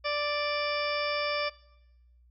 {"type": "harmonic tone", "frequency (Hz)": 587.3, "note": "D5", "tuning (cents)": 0, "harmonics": [1, 2, 3, 4, 5, 6, 8, 9], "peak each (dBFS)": [-31, -34, -39, -35, -42, -41, -40, -40], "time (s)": [0.04, 1.5], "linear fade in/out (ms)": 20, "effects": ["noise-tail reverb RT60 0.9 s tail -20 dB re dry", "added 60 Hz sine -57 dBFS peak until 2.3 s"]}